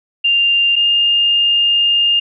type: tone pair in turn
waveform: sine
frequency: 2794 / 2818 Hz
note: F7 / F7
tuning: 0 / +15 cents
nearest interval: unison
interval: 15 cents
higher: second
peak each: -10 dBFS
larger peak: neither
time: 0.24-0.76 / 0.76-2.2 s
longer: second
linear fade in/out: 10 ms
effects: none